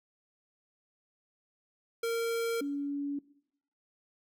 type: tone pair in turn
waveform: square / sine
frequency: 461.3 / 284.2 Hz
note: A#4 / C#4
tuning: -18 / +43 cents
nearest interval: minor sixth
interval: 839 cents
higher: first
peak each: -30 / -31 dBFS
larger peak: first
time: 2.03-2.61 / 2.61-3.19 s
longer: neither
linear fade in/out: 5 ms
effects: noise-tail reverb RT60 0.7 s tail -20 dB re dry